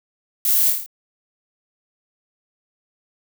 violet noise with echo, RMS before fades -19 dBFS, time 0.45-0.7 s, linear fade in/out 2 ms, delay 27 ms, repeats 6, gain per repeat -3 dB, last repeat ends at 0.862 s, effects none

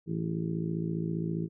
harmonic tone with a mistuned harmonic, 55 Hz, A1, in tune, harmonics 2 / 3 / 4 / 5 / 6 / 7 / 8, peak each -41 / -31 / -40 / -44 / -37 / -42 / -45 dBFS, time 0.06-1.49 s, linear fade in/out 50 ms, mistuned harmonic 8, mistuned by -68 cents, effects none

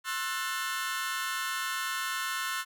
sawtooth chord, F# half-diminished seventh, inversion second, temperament just, 1065.6 / 1332 / 1480 / 1776 Hz, C6 / E6 / F#6 / A6, +31 / +18 / 0 / +16 cents, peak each -33 dBFS, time 0.04-2.65 s, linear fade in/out 50 ms, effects none

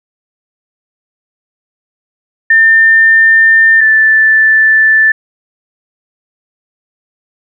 sine tone pair in turn, 1800 / 1759.9 Hz, A6 / A6, +39 / 0 cents, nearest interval unison, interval 39 cents, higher first, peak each -3 / -4 dBFS, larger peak first, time 2.5-3.81 / 3.81-5.12 s, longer neither, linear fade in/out 5 ms, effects none

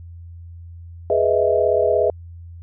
sine chord, E major seventh, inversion first, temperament equal with one note detuned, 417.7 / 493.9 / 622.3 / 659.3 Hz, G#4 / B4 / D#5 / E5, +10 / 0 / 0 / 0 cents, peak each -20 dBFS, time 1.1-2.1 s, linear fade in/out 2 ms, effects added 85 Hz sine -35 dBFS peak until 2.62 s

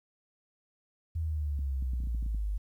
sine exponential sweep, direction down, 82.7 to 49 Hz, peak -29 dBFS, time 1.15-2.58 s, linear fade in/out 10 ms
clicks, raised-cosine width 5 ms, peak -31 dBFS, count 10, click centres 1.591 / 1.825 / 1.935 / 2.003 / 2.037 / 2.072 / 2.148 / 2.227 / 2.262 / 2.347 s
effects 11-bit

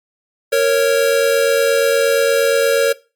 square tone pair together, 463.7 / 552.2 Hz, A#4 / C#5, -9 / -7 cents, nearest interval minor third, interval 302 cents, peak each -15 dBFS, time 0.52-2.93 s, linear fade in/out 10 ms, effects noise-tail reverb RT60 0.3 s tail -20 dB re dry + MP3 96 kbps

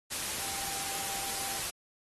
sine tone in noise, 786 Hz, G5, 4 cents sharp, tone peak -44 dBFS, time 0.4-1.6 s, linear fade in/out 20 ms, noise white, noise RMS -35 dBFS, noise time 0.1-1.71 s, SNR -12 dB, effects AAC 32 kbps

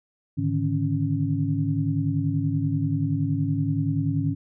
sine tone cluster, 105.8 / 145.3 / 155.8 / 276.5 Hz, G#2 / D3 / D#3 / C#4, +33 / -18 / +3 / -4 cents, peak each -27 dBFS, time 0.37-4.35 s, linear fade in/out 20 ms, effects none

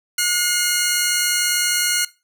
10% pulse tone pair together, 1443.3 / 2125 Hz, F#6 / C7, -43 / +26 cents, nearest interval perfect fifth, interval 669 cents, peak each -11 dBFS, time 0.18-2.05 s, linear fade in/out 5 ms, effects noise-tail reverb RT60 0.3 s tail -21 dB re dry

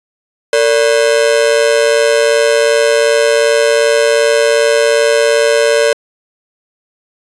45% pulse ring-modulated tone, 517 Hz, C5, 21 cents flat, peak -5 dBFS, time 0.53-5.93 s, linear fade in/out 0 ms, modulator 61.3 Hz, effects resampled to 24000 Hz

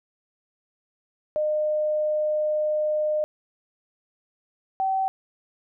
sine tone pair in turn, 609 / 767.3 Hz, D#5 / G5, -37 / -37 cents, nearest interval major third, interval 400 cents, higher second, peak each -21 dBFS, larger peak neither, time 1.36-3.24 / 4.8-5.08 s, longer first, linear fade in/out 0 ms, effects none

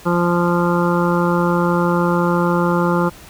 harmonic tone, 173.8 Hz, F3, 8 cents flat, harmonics 1 / 2 / 3 / 5 / 6 / 7 / 8, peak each -17 / -20 / -22 / -24 / -25 / -25 / -26 dBFS, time 0.05-3.1 s, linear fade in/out 20 ms, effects pink hiss -41 dBFS RMS until 3.29 s

